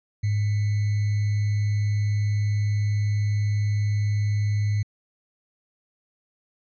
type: tone with sample-and-hold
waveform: sine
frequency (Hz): 104.1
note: G#2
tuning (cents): +5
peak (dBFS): -20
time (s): 0.23-4.83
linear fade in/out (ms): 10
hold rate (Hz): 2100
effects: resampled to 16000 Hz